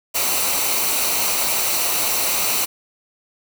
white noise with comb filter, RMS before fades -20 dBFS, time 0.14-2.66 s, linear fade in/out 20 ms, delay 0.59 ms, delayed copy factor -0.55, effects none

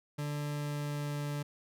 40% pulse tone with pitch glide, 146.83 to 145.73 Hz, D3 to D3, 0 to -13 cents, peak -33 dBFS, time 0.18-1.43 s, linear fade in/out 10 ms, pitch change -13 cents, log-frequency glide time 0.49-1.28 s, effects none

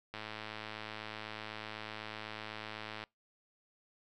click train, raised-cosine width 0.3 ms, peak -26 dBFS, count 314, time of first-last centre 0.14-3.038 s, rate 108 Hz, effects noise-tail reverb RT60 0.2 s tail -26 dB re dry

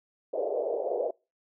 pink band-pass noise, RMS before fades -30 dBFS, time 0.33-1.11 s, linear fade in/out 5 ms, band 420 to 650 Hz, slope 48 dB/octave, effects noise-tail reverb RT60 0.3 s tail -26 dB re dry

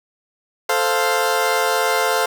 20% pulse chord, F major, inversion first, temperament equal, 440 / 523.3 / 698.5 Hz, A4 / C5 / F5, 0 / 0 / 0 cents, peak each -16 dBFS, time 0.69-2.26 s, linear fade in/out 5 ms, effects none

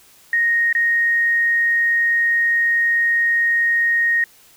sine tone with dropouts, 1864.7 Hz, A#6, in tune, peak -14 dBFS, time 0.33-4.24 s, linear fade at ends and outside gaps 2 ms, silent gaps 0.728-0.75 s, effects white hiss -50 dBFS RMS until 4.56 s

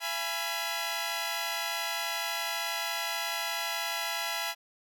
10% pulse chord, E major, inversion none, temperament equal with one note detuned, 675.8 / 830.6 / 987.8 Hz, E5 / G#5 / B5, +43 / 0 / 0 cents, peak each -27 dBFS, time 0-4.55 s, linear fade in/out 50 ms, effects none

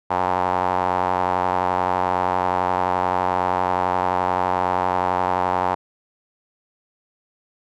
sawtooth tone with band-pass filter, 91.2 Hz, F#2, 24 cents flat, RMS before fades -21 dBFS, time 0.1-5.75 s, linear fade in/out 10 ms, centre 880 Hz, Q 3.7, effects none

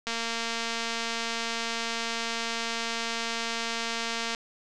click train, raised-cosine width 0.2 ms, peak -14 dBFS, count 985, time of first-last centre 0.07-4.348 s, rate 230 Hz, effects resampled to 24000 Hz + 7-bit

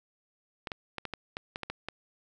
clicks, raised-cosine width 0.3 ms, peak -19 dBFS, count 10, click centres 0.672 / 0.718 / 0.983 / 1.053 / 1.137 / 1.369 / 1.559 / 1.633 / 1.7 / 1.886 s, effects none

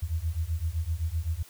sine beating tone pair, 77.78 / 85.58 Hz, D#2 / F2, 0 / -35 cents, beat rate 7.8 Hz, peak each -30 dBFS, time 0.02-1.43 s, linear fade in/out 10 ms, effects white hiss -53 dBFS RMS until 1.49 s

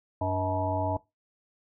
harmonic tone with a mistuned harmonic, 95.9 Hz, G2, 37 cents flat, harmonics 1 / 3 / 5 / 7 / 9 / 10, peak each -31 / -34 / -42 / -31 / -33 / -35 dBFS, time 0.21-0.97 s, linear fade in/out 5 ms, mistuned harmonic 7, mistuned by -89 cents, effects noise-tail reverb RT60 0.2 s tail -19 dB re dry

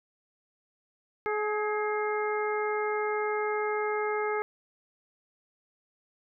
harmonic tone with a mistuned harmonic, 423.5 Hz, G#4, 34 cents sharp, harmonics 1 / 2 / 3 / 4 / 5, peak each -29 / -34 / -35 / -39 / -37 dBFS, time 1.26-4.42 s, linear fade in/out 0 ms, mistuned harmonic 4, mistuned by -43 cents, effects none

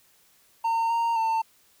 triangle tone with pitch steps, 913 / 926 / 898 Hz, A#5 / A#5 / A5, -36 / -12 / +35 cents, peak -20 dBFS, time 0.64-1.42 s, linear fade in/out 10 ms, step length 260 ms, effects white hiss -61 dBFS RMS until 1.8 s

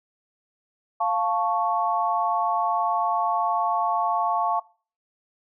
sine chord, F augmented, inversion none, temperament equal, 698.5 / 880 / 1108.7 Hz, F5 / A5 / C#6, 0 / 0 / 0 cents, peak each -25 dBFS, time 1-4.6 s, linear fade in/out 10 ms, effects noise-tail reverb RT60 0.4 s tail -22 dB re dry

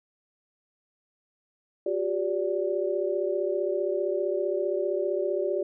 sine tone cluster, 362.6 / 397.9 / 580 Hz, F#4 / G4 / D5, -35 / +26 / -22 cents, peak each -29 dBFS, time 1.86-5.63 s, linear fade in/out 5 ms, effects none

